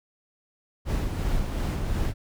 brown noise with tremolo, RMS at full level -25 dBFS, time 0.85-2.14 s, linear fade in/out 50 ms, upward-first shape sine, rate 2.8 Hz, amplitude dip 35%, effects none

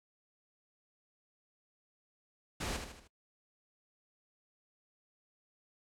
pink noise with echo, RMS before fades -37 dBFS, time 2.6-2.77 s, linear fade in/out 10 ms, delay 77 ms, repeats 4, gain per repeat -6 dB, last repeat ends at 3.078 s, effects noise-tail reverb RT60 0.1 s tail -22 dB re dry + low-pass 9000 Hz 12 dB/octave

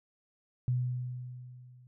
sine tone with level ramp, 124.8 Hz, B2, 19 cents sharp, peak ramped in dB -25 to -54 dBFS, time 0.68-1.87 s, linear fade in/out 0 ms, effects none

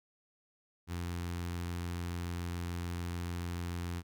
sawtooth tone with notch filter, 86.9 Hz, F2, 8 cents flat, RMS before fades -38 dBFS, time 0.87-4.03 s, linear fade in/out 50 ms, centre 580 Hz, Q 1.6, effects none

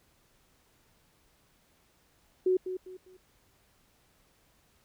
sine tone with echo, 370 Hz, F#4, in tune, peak -22 dBFS, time 2.46-2.57 s, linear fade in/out 5 ms, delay 200 ms, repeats 3, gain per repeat -10 dB, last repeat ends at 3.17 s, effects pink hiss -67 dBFS RMS until 4.84 s

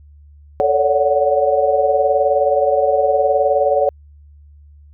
sine chord, D major seventh, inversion second, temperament equal with one note detuned, 440 / 554.4 / 573.6 / 740 Hz, A4 / C#5 / D5 / F#5, 0 / 0 / -41 / 0 cents, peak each -19 / -19 / -16 / -18 dBFS, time 0.6-3.89 s, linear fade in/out 0 ms, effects added 73 Hz sine -41 dBFS peak until 4.93 s

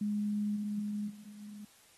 sine tone with level steps, 207.9 Hz, G#3, 2 cents sharp, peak -30 / -33 / -47 / -44 dBFS, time 0.01-1.65 s, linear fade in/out 5 ms, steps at 0.56 / 1.08 / 1.4 s, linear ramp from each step 5 ms, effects white hiss -62 dBFS RMS until 1.97 s + AAC 32 kbps

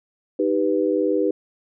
sine chord, Eb augmented, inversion none, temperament equal, 311.1 / 392 / 493.9 Hz, Eb4 / G4 / B4, 0 / 0 / 0 cents, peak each -22 dBFS, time 0.39-1.31 s, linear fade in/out 5 ms, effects none

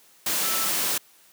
sine tone in noise, 1318.5 Hz, E6, in tune, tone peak -33 dBFS, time 0.43-0.69 s, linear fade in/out 5 ms, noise white, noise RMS -25 dBFS, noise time 0.26-0.98 s, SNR -11 dB, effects white hiss -56 dBFS RMS until 1.32 s + high-pass 150 Hz 12 dB/octave

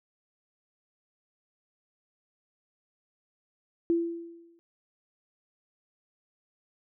sine tone with exponential decay, 337.4 Hz, E4, 40 cents sharp, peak -20 dBFS, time 3.9-4.59 s, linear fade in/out 0 ms, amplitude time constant 150 ms, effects none

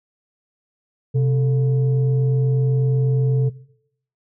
sine tone pair together, 130.61 / 440 Hz, C3 / A4, -3 / 0 cents, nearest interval octave + major sixth, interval 2103 cents, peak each -14 / -25 dBFS, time 1.14-3.5 s, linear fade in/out 20 ms, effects noise-tail reverb RT60 0.7 s tail -19 dB re dry + tanh soft clip ceiling -10 dBFS

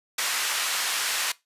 pink band-pass noise, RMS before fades -27 dBFS, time 0.18-1.32 s, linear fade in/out 5 ms, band 1400 to 12000 Hz, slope 12 dB/octave, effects noise-tail reverb RT60 0.2 s tail -20 dB re dry + resampled to 32000 Hz

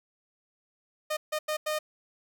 sawtooth tone bursts at uneven times, 613 Hz, D#5, 26 cents flat, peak -24 dBFS, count 4, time 1.1-1.17 / 1.32-1.39 / 1.48-1.57 / 1.66-1.79 s, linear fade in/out 10 ms, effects none

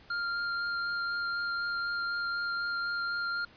square tone with vibrato, 1396.9 Hz, F6, in tune, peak -31 dBFS, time 0.1-3.45 s, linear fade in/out 5 ms, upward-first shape sine, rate 4 Hz, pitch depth 9 cents each way, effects pink hiss -57 dBFS RMS until 3.56 s + resampled to 11025 Hz

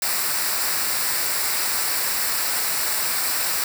white noise with comb filter, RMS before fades -23 dBFS, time 0.02-3.64 s, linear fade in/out 2 ms, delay 0.31 ms, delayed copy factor -0.6, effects none

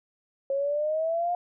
sine exponential sweep, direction up, 542 to 713 Hz, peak -24 dBFS, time 0.5-1.35 s, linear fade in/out 2 ms, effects none

